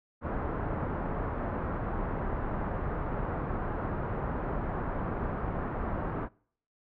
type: low-pass noise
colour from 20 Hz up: pink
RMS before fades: -33 dBFS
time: 0.21-6.29 s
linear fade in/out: 50 ms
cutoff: 1400 Hz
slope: 24 dB/octave
effects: noise-tail reverb RT60 0.6 s tail -26 dB re dry